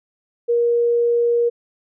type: tone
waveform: sine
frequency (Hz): 473.2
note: A#4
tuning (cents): +26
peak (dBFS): -14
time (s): 0.48-1.5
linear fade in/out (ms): 20
effects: none